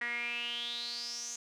sawtooth tone with band-pass filter sweep, 238.4 Hz, A#3, 39 cents sharp, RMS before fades -38 dBFS, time 0.01-1.36 s, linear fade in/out 5 ms, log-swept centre 1900 to 6600 Hz, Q 9.4, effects none

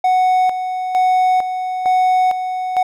triangle tone with tremolo, 740 Hz, F#5, in tune, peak -9 dBFS, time 0.04-2.83 s, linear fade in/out 5 ms, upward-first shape square, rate 1.1 Hz, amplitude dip 60%, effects none

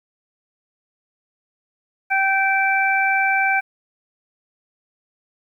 harmonic tone, 777 Hz, G5, 16 cents flat, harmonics 1 / 2 / 3, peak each -20 / -20 / -20 dBFS, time 2.1-3.61 s, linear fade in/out 20 ms, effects 9-bit

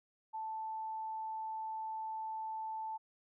sine tone, 880 Hz, A5, in tune, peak -38 dBFS, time 0.33-2.98 s, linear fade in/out 20 ms, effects none

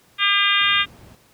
harmonic tone, 402.4 Hz, G4, 45 cents sharp, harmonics 3 / 4 / 5 / 6 / 7 / 8 / 9, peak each -23 / -23 / -23 / -23 / -23 / -23 / -23 dBFS, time 0.18-0.86 s, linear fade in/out 50 ms
brown noise, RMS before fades -40 dBFS, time 0.61-1.15 s, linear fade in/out 2 ms
effects pink hiss -55 dBFS RMS until 1.33 s + high-pass 80 Hz 12 dB/octave

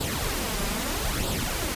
pink noise with flanger, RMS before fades -28 dBFS, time 0-1.75 s, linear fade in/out 10 ms, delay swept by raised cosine 0.24 to 5.04 ms, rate 0.78 Hz, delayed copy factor +0.6, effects resampled to 32000 Hz

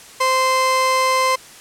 30% pulse tone pair together, 520 / 1040 Hz, C5 / C6, -11 / -11 cents, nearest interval octave, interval 1200 cents, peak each -17 / -15 dBFS, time 0.2-1.36 s, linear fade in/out 10 ms, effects white hiss -41 dBFS RMS until 1.6 s + low-pass 10000 Hz 12 dB/octave

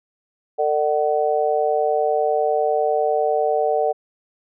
harmonic tone, 150 Hz, D3, 37 cents sharp, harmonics 3 / 4 / 5, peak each -21 / -21 / -21 dBFS, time 0.58-3.93 s, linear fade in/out 20 ms, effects none

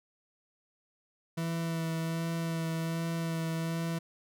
40% pulse tone with vibrato, 164.5 Hz, E3, 3 cents flat, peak -30 dBFS, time 1.37-3.99 s, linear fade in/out 10 ms, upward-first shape sine, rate 1.3 Hz, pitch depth 17 cents each way, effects none

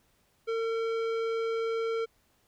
sine tone with tanh clipping, 453.7 Hz, A#4, 47 cents flat, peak -30 dBFS, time 0.47-2.06 s, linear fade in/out 20 ms, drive 15 dB, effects pink hiss -69 dBFS RMS until 2.47 s

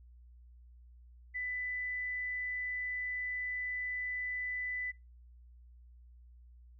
sine tone, 1994 Hz, B6, 16 cents sharp, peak -35 dBFS, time 1.34-4.92 s, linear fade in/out 20 ms, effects noise-tail reverb RT60 0.2 s tail -22 dB re dry + added 60 Hz sine -54 dBFS peak until 6.79 s

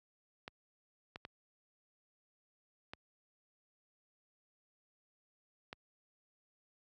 clicks, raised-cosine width 0.3 ms, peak -28 dBFS, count 5, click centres 0.479 / 1.159 / 1.251 / 2.935 / 5.729 s, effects high-pass 60 Hz 12 dB/octave

